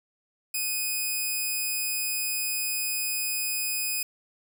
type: tone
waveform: 5% pulse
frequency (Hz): 2500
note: D#7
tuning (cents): +8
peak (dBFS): -17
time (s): 0.54-4.03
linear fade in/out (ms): 5
effects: 8-bit